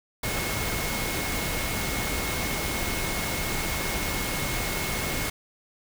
sine tone in noise, 2171 Hz, C#7, 37 cents flat, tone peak -35 dBFS, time 0.23-5.3 s, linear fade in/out 5 ms, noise pink, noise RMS -29 dBFS, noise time 0.23-5.3 s, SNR -9 dB, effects none

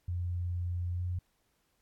sine tone with pitch glide, 88.1 to 89.54 Hz, F2 to F2, +16 to +44 cents, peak -31 dBFS, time 0.08-1.19 s, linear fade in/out 5 ms, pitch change +28 cents, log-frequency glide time 0.93-1.05 s, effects pink hiss -75 dBFS RMS until 1.81 s + AAC 64 kbps

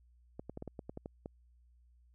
clicks, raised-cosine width 2 ms, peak -29 dBFS, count 10, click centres 0.395 / 0.496 / 0.574 / 0.624 / 0.677 / 0.792 / 0.895 / 0.974 / 1.059 / 1.259 s, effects added 60 Hz sine -62 dBFS peak until 2.14 s

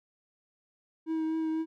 triangle tone with vibrato, 319.4 Hz, D#4, 45 cents sharp, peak -26 dBFS, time 1.06-1.66 s, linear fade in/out 50 ms, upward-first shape triangle, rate 4 Hz, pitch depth 18 cents each way, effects none

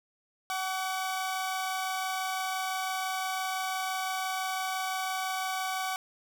sawtooth tone pair together, 752.7 / 1142 Hz, F#5 / D6, +29 / -49 cents, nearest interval perfect fifth, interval 722 cents, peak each -28 / -32 dBFS, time 0.5-5.96 s, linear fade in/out 0 ms, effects none

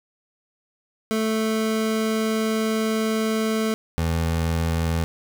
25% pulse tone pair in turn, 220 / 82.41 Hz, A3 / E2, 0 / 0 cents, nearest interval octave + perfect fourth, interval 1700 cents, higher first, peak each -17 dBFS, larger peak neither, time 1.11-3.74 / 3.98-5.04 s, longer first, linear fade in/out 0 ms, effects none

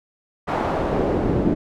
brown noise with band-pass filter sweep, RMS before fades -21 dBFS, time 0.47-1.55 s, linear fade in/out 20 ms, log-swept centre 950 to 280 Hz, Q 1.1, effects none

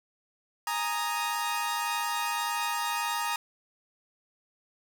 sawtooth chord, Ab suspended second, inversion none, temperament equal, 830.6 / 932.3 / 1244.5 Hz, Ab5 / Bb5 / Eb6, 0 / 0 / 0 cents, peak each -32 / -27 / -30 dBFS, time 0.67-3.36 s, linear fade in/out 2 ms, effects none

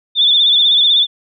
sine tone with vibrato, 3520 Hz, A7, in tune, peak -8 dBFS, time 0.15-1.07 s, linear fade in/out 50 ms, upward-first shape sine, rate 16 Hz, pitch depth 62 cents each way, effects none

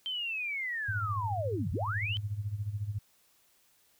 sine linear two-way sweep, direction down then up, 3136 to 61.74 to 3136 Hz, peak -32 dBFS, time 0.06-2.17 s, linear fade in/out 0 ms, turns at 1.72 s
sine tone with tremolo, 103.4 Hz, G#2, 7 cents flat, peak -29 dBFS, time 0.88-2.99 s, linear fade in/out 10 ms, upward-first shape sine, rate 14 Hz, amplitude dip 75%
effects white hiss -67 dBFS RMS until 3.99 s

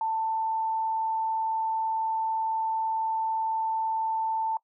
sine tone, 889 Hz, A5, 18 cents sharp, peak -25 dBFS, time 0.01-4.57 s, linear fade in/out 2 ms, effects noise-tail reverb RT60 0.1 s tail -22 dB re dry

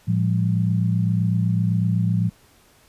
sine tone cluster, 111.5 / 173.3 / 201.2 Hz, A2 / F3 / G3, +23 / -13 / +45 cents, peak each -20 / -21 / -28 dBFS, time 0.07-2.3 s, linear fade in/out 20 ms, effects pink hiss -55 dBFS RMS until 2.88 s + resampled to 32000 Hz

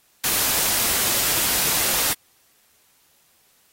white noise, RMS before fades -21 dBFS, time 0.24-2.13 s, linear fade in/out 0 ms, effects white hiss -60 dBFS RMS until 3.72 s + AAC 48 kbps

